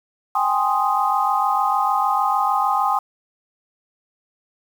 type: chord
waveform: sine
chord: Ab major seventh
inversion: third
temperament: equal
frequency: 784 / 830.6 / 1046.5 / 1244.5 Hz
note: G5 / Ab5 / C6 / Eb6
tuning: 0 / 0 / 0 / 0 cents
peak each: -22 dBFS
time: 0.35-2.99 s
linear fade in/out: 5 ms
effects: 7-bit